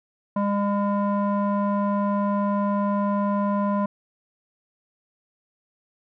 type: tone with low-pass filter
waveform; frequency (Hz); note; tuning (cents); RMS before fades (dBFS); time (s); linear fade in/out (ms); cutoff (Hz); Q
square; 202.4; G#3; -44; -23; 0.36-3.86; 5; 950; 3.3
effects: none